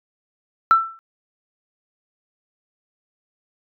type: tone with exponential decay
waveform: sine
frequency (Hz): 1335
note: E6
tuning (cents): +22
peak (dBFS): -6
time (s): 0.71-0.99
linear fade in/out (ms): 0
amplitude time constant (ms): 59
effects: tanh soft clip ceiling -3 dBFS